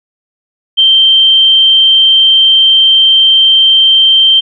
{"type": "tone", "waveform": "sine", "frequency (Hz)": 3136, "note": "G7", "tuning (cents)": 0, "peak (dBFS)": -3, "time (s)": [0.77, 4.41], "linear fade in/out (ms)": 20, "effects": []}